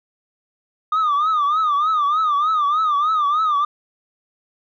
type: tone with vibrato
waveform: sine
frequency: 1216 Hz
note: D#6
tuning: 40 cents flat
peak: -13 dBFS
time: 0.92-3.65 s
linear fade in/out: 5 ms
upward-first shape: triangle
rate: 3.3 Hz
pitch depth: 140 cents each way
effects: tanh soft clip ceiling -14 dBFS